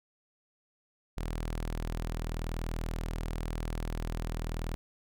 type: tone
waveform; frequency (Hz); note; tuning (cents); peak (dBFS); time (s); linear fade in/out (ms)
sawtooth; 40.46; E1; -32; -29; 1.17-4.75; 0
effects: none